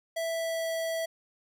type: tone with pitch glide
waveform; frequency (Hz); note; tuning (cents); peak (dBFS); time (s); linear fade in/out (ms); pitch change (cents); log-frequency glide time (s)
square; 659.3 to 655.1; E5 to E5; 0 to -11; -30; 0.16-1.06; 10; -11; 0.31-0.7
effects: none